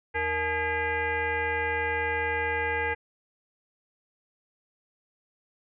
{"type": "tone with frequency modulation", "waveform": "sine", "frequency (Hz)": 1242, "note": "D#6", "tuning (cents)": -3, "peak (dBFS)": -25, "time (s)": [0.14, 2.95], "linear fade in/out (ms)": 20, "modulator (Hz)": 387, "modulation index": 2.6, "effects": []}